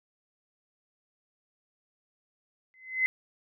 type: tone with exponential growth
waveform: sine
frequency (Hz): 2046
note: C7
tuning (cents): -39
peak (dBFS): -19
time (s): 2.74-3.06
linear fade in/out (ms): 0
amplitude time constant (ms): 68
effects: none